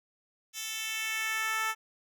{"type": "tone with high-pass filter sweep", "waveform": "10% pulse", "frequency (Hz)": 440.7, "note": "A4", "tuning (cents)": 3, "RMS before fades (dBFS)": -33, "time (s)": [0.53, 1.75], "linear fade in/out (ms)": 50, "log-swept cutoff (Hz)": [4200, 1100], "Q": 1.5, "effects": []}